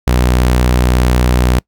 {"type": "tone", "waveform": "sawtooth", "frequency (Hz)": 61.74, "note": "B1", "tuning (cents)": 0, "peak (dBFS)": -5, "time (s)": [0.07, 1.59], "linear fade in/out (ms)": 5, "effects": ["noise-tail reverb RT60 0.1 s tail -26 dB re dry"]}